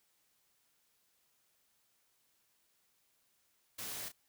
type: noise with echo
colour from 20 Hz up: white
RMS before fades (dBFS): -43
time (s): 3.78-4.09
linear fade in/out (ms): 10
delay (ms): 32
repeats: 1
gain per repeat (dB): -10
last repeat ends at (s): 4.122
effects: white hiss -75 dBFS RMS until 4.28 s